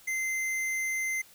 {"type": "tone with tanh clipping", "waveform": "sine", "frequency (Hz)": 2074, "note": "C7", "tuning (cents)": -16, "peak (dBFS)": -30, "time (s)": [0.07, 1.22], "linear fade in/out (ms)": 10, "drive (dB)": 17, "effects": ["white hiss -56 dBFS RMS until 1.34 s"]}